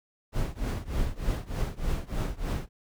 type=noise with tremolo; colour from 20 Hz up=brown; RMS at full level=-26 dBFS; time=0.32-2.69 s; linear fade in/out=50 ms; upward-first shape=triangle; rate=3.3 Hz; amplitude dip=95%; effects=none